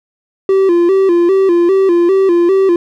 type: tone with vibrato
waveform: triangle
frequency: 364.9 Hz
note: F#4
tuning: 24 cents flat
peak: -5 dBFS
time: 0.49-2.76 s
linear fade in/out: 2 ms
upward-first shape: square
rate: 2.5 Hz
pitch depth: 97 cents each way
effects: none